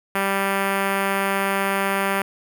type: tone with notch filter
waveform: 5% pulse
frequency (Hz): 196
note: G3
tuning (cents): 0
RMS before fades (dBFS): -22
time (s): 0.15-2.22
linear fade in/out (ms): 2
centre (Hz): 5800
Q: 0.92
effects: none